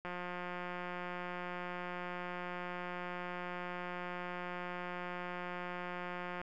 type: click train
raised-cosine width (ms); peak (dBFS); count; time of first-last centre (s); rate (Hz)
0.5; -27; 1134; 0.05-6.415; 178
effects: none